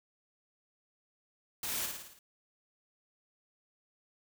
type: noise with echo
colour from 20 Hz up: white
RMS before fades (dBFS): -37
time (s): 1.63-1.86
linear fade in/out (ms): 2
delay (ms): 55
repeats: 6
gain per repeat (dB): -4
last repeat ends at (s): 2.19
effects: none